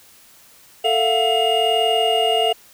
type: tone cluster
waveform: triangle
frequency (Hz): 443.1 / 678 / 719 / 2844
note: A4 / E5 / F#5 / F7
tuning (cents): +12 / +49 / -50 / +31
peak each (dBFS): -19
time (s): 0.84-2.53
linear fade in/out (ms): 10
effects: white hiss -49 dBFS RMS until 2.73 s